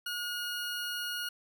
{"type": "tone", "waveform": "20% pulse", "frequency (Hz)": 1439, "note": "F#6", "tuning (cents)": -49, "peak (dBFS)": -29, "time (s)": [0.06, 1.29], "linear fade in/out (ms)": 5, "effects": []}